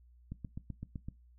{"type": "click train", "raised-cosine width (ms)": 5, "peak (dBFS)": -28, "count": 7, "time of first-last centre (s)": [0.32, 1.085], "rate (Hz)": 7.84, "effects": ["noise-tail reverb RT60 0.2 s tail -19 dB re dry", "added 60 Hz sine -58 dBFS peak until 1.38 s"]}